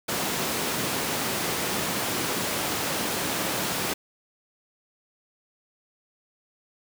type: high-pass noise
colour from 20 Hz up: pink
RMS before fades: -28 dBFS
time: 0.08-3.94 s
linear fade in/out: 10 ms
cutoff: 170 Hz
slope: 12 dB/octave
effects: none